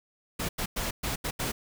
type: noise bursts at uneven times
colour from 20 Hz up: pink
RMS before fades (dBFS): -31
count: 6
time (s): 0.39-0.49 / 0.58-0.66 / 0.76-0.91 / 1.03-1.16 / 1.24-1.31 / 1.39-1.52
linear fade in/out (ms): 10
effects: none